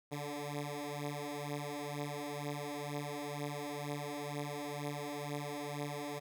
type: beating tone pair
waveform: 10% pulse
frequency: 144.7 / 146.8 Hz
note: D3 / D3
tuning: -25 / 0 cents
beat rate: 2.1 Hz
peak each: -33 / -34 dBFS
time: 0.11-6.2 s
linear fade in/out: 20 ms
effects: none